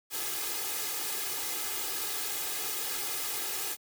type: noise with comb filter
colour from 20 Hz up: white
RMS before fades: -34 dBFS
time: 0.1-3.77 s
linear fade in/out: 50 ms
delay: 2.4 ms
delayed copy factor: +0.95
effects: high-pass 150 Hz 12 dB/octave